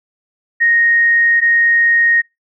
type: tone pair in turn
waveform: sine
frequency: 1864.7 / 1864.7 Hz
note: A#6 / A#6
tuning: 0 / 0 cents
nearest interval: unison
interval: 0 cents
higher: neither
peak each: -9 dBFS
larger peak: neither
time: 0.6-1.41 / 1.41-2.22 s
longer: neither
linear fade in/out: 20 ms
effects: noise-tail reverb RT60 0.2 s tail -24 dB re dry